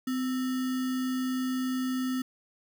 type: tone with sample-and-hold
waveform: sine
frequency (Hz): 256.5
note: C4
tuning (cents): -34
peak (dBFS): -27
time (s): 0.07-2.22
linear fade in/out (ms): 5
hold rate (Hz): 1575
effects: none